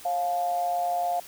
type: tone with amplitude modulation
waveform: sine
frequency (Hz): 703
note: F5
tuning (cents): +11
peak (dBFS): -21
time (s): 0.05-1.2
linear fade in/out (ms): 5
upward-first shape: sine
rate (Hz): 161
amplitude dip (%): 60
effects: white hiss -46 dBFS RMS until 1.27 s